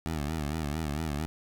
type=tone with vibrato; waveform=15% pulse; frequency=76.3 Hz; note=D#2; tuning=33 cents flat; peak=-24 dBFS; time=0.06-1.26 s; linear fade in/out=0 ms; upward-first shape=sine; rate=4.4 Hz; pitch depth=120 cents each way; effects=none